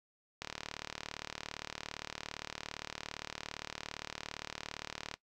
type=click train; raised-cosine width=0.2 ms; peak=-21 dBFS; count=178; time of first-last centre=0.42-5.14 s; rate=37.5 Hz; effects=noise-tail reverb RT60 0.1 s tail -18 dB re dry